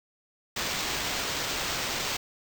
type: noise with sample-and-hold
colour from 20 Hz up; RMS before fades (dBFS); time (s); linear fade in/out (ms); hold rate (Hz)
white; -31; 0.56-2.17; 5; 11025
effects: none